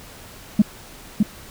sine tone with echo, 209.6 Hz, G#3, 16 cents sharp, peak -7 dBFS, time 0.59-0.62 s, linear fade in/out 5 ms, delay 610 ms, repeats 1, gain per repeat -4 dB, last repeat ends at 1.23 s, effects tanh soft clip ceiling -6 dBFS + pink hiss -42 dBFS RMS until 1.5 s

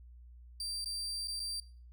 35% pulse tone with dropouts, 4699 Hz, D8, in tune, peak -35 dBFS, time 0.6-1.6 s, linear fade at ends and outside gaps 2 ms, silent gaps 0.845-0.858 / 1.274-1.281 / 1.396-1.4 s, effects noise-tail reverb RT60 0.4 s tail -19 dB re dry + added 60 Hz sine -51 dBFS peak until 1.92 s

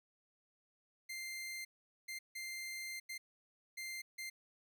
sawtooth tone bursts at uneven times, 2093 Hz, C7, in tune, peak -39 dBFS, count 6, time 1.09-1.65 / 2.08-2.19 / 2.35-3 / 3.09-3.18 / 3.77-4.02 / 4.18-4.3 s, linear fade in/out 10 ms, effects none

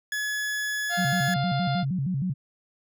40% pulse tone, 1700 Hz, G#6, 40 cents sharp, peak -26 dBFS, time 0.12-1.34 s, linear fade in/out 2 ms
harmonic tone, 700 Hz, F5, 4 cents sharp, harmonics 1 / 2 / 3 / 4 / 5 / 6 / 7, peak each -28 / -35 / -42 / -46 / -38 / -41 / -45 dBFS, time 0.89-1.85 s, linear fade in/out 50 ms
sine tone with vibrato, 158.5 Hz, D#3, 32 cents sharp, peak -24 dBFS, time 0.97-2.34 s, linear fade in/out 20 ms, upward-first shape square, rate 6.4 Hz, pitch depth 260 cents each way
effects none

